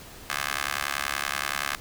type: tone with high-pass filter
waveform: 15% pulse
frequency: 70.5 Hz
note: C#2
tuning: 30 cents sharp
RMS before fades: -30 dBFS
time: 0.3-1.76 s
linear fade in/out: 0 ms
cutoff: 1400 Hz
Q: 1.4
effects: pink hiss -45 dBFS RMS until 1.8 s

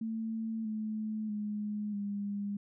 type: tone with pitch steps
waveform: sine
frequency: 223.3 / 216.2 / 209.3 / 202.6 Hz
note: A3 / A3 / G#3 / G#3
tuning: +26 / -30 / +14 / -43 cents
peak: -33 dBFS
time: 0.01-2.57 s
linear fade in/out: 5 ms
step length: 640 ms
effects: none

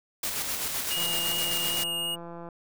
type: noise with tremolo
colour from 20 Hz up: white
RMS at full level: -30 dBFS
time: 0.23-1.84 s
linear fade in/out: 5 ms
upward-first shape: square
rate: 7.8 Hz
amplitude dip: 30%
type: tone with vibrato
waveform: square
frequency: 2856 Hz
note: F7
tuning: 38 cents sharp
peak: -29 dBFS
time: 0.9-2.16 s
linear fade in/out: 20 ms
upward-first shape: triangle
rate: 2.6 Hz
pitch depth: 10 cents each way
type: click train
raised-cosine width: 1 ms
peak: -28 dBFS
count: 259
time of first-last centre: 0.97-2.488 s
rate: 170 Hz
effects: none

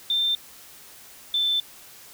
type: tone pair in turn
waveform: sine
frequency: 3582 / 3535 Hz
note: A7 / A7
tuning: +30 / +7 cents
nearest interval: unison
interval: 23 cents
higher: first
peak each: -20 dBFS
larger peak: neither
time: 0.1-0.35 / 1.34-1.6 s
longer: second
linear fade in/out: 2 ms
effects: white hiss -47 dBFS RMS until 2.13 s

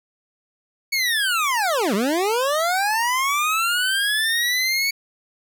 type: linear two-way sweep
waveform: 25% pulse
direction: down then up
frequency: 2239 to 185 to 2239 Hz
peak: -15 dBFS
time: 0.92-4.91 s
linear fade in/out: 10 ms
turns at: 1.94 s
effects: none

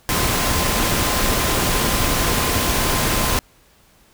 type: tone in noise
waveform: sine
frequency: 1035 Hz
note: C6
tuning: 19 cents flat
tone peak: -29 dBFS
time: 0.09-3.39 s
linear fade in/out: 0 ms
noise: pink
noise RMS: -19 dBFS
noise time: 0.09-3.39 s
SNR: -13 dB
effects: pink hiss -54 dBFS RMS until 4.13 s

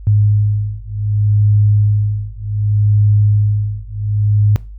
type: beating tone pair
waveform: sine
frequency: 103.83 / 104.49 Hz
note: G#2 / G#2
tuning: 0 / +11 cents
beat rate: 0.66 Hz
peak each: -14 dBFS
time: 0.07-4.56 s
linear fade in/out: 0 ms
effects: noise-tail reverb RT60 0.3 s tail -19 dB re dry + added 50 Hz sine -29 dBFS peak until 4.78 s

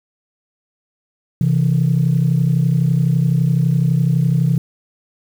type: tone pair together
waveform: sine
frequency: 132.89 / 164.81 Hz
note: C3 / E3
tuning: +27 / 0 cents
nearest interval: major third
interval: 373 cents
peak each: -14 dBFS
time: 1.41-4.58 s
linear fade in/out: 2 ms
effects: tanh soft clip ceiling -7 dBFS + 7-bit

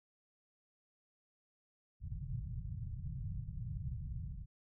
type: low-pass noise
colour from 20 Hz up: white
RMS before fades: -42 dBFS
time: 2-4.46 s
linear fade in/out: 50 ms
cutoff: 150 Hz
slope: 48 dB/octave
effects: none

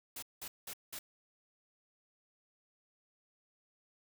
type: noise bursts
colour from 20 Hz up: white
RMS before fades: -44 dBFS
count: 4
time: 0.16-0.99 s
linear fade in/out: 5 ms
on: 65 ms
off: 190 ms
effects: none

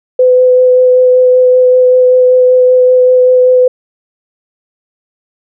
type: tone with vibrato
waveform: sine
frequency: 505 Hz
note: B4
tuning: 39 cents sharp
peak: -3 dBFS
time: 0.19-3.68 s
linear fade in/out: 5 ms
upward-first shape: sine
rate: 5.2 Hz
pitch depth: 10 cents each way
effects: none

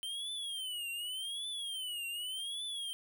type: tone with vibrato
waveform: square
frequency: 3108 Hz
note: G7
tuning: 16 cents flat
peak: -38 dBFS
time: 0.03-2.93 s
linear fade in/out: 0 ms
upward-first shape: triangle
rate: 0.86 Hz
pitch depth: 220 cents each way
effects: none

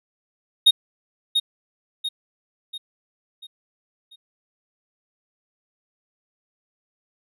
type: tone with echo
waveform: triangle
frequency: 3722 Hz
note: A#7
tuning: 3 cents flat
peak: -8 dBFS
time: 0.66-0.71 s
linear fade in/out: 10 ms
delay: 690 ms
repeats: 5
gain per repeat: -7 dB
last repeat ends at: 4.16 s
effects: none

